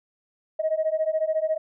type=beating tone pair; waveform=sine; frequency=624 / 638 Hz; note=D#5 / D#5; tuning=+5 / +43 cents; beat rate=14 Hz; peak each=-24 dBFS; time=0.59-1.58 s; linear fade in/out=10 ms; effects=tanh soft clip ceiling -15 dBFS